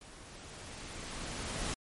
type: noise with level ramp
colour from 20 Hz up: pink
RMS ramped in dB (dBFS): -53 to -36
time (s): 0.01-1.74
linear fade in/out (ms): 2
effects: MP3 48 kbps